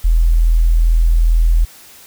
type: tone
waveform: sine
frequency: 41.2 Hz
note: E1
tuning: in tune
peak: -8 dBFS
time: 0.04-1.65 s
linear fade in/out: 10 ms
effects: white hiss -41 dBFS RMS until 2.06 s

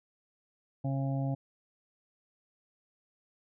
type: harmonic tone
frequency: 136 Hz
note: C#3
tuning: 33 cents flat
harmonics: 1 / 2 / 4 / 5 / 6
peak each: -30 / -36 / -43 / -42 / -47 dBFS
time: 0.84-1.35 s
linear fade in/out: 10 ms
effects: none

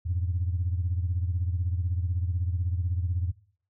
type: beating tone pair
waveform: sine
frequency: 86.2 / 102.2 Hz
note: F2 / G#2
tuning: -22 / -27 cents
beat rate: 16 Hz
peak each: -25 / -31 dBFS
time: 0.05-3.32 s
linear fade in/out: 20 ms
effects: noise-tail reverb RT60 0.6 s tail -25 dB re dry + tanh soft clip ceiling -18 dBFS

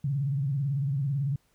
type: tone with vibrato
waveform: sine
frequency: 138.59 Hz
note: C#3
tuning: in tune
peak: -25 dBFS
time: 0.04-1.36 s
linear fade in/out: 5 ms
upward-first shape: sine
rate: 18 Hz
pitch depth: 130 cents each way
effects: pink hiss -69 dBFS RMS until 1.54 s

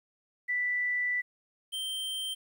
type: tone pair in turn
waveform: sine / square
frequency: 1975.5 / 3136 Hz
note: B6 / G7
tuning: 0 / 0 cents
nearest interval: minor sixth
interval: 800 cents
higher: second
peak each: -27 / -33 dBFS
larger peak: first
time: 0.48-1.22 / 1.72-2.35 s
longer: first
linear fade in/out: 20 ms
effects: 11-bit

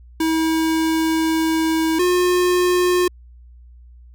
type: tone pair in turn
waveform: square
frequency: 321.6 / 358.8 Hz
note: E4 / F4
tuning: -43 / +47 cents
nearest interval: major second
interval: 190 cents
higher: second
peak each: -17 / -15 dBFS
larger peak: second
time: 0.2-1.99 / 1.99-3.08 s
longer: first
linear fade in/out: 5 ms
effects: added 60 Hz sine -41 dBFS peak until 4.14 s

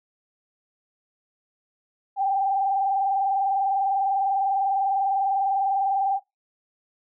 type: tone with vibrato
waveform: sine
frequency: 784 Hz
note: G5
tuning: in tune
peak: -20 dBFS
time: 2.16-6.2 s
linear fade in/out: 50 ms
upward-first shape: sine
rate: 20 Hz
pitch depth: 63 cents each way
effects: noise-tail reverb RT60 0.2 s tail -24 dB re dry

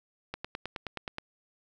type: click train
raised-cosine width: 0.3 ms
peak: -19 dBFS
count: 9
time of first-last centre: 0.34-1.184 s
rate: 9.48 Hz
effects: none

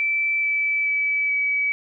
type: tone with pitch steps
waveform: sine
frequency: 2324 / 2309 / 2295 / 2280 Hz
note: D7 / D7 / D7 / C#7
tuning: -19 / -30 / -40 / +48 cents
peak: -19 dBFS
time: 0-1.72 s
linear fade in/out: 0 ms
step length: 430 ms
effects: none

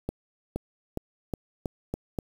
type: accelerating click train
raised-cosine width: 2 ms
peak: -16 dBFS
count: 7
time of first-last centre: 0.09-2.188 s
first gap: 470 ms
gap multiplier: 0.88
effects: 7-bit

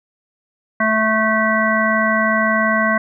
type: harmonic tone with a mistuned harmonic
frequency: 219.3 Hz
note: A3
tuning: 6 cents flat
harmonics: 1 / 3 / 5 / 7 / 9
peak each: -20 / -20 / -20 / -20 / -20 dBFS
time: 0.8-2.98 s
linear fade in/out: 5 ms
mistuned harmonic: 9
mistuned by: -19 cents
effects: none

